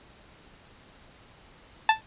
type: tone with exponential decay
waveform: sawtooth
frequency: 880 Hz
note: A5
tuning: in tune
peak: -9 dBFS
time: 1.89-2.01 s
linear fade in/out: 2 ms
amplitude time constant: 25 ms
effects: pink hiss -54 dBFS RMS until 2.06 s + resampled to 8000 Hz